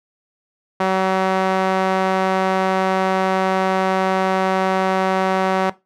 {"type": "tone with band-pass filter", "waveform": "sawtooth", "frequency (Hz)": 189.1, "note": "F#3", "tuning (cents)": 38, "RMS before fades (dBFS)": -18, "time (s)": [0.8, 5.7], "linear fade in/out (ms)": 5, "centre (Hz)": 900, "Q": 1, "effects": ["noise-tail reverb RT60 0.2 s tail -17 dB re dry"]}